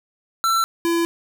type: tone pair in turn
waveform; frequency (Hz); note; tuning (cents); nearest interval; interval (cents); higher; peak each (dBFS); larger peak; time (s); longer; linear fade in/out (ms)
square; 1342 / 337.2; E6 / E4; +31 / +39; 2 octaves; 2392; first; -17 / -18; first; 0.44-0.64 / 0.85-1.05; neither; 0
effects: none